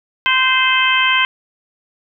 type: harmonic tone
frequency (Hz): 519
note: C5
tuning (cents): -14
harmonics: 2 / 3 / 4 / 5 / 6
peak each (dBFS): -18 / -18 / -18 / -18 / -18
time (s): 0.26-1.25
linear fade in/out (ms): 0
effects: none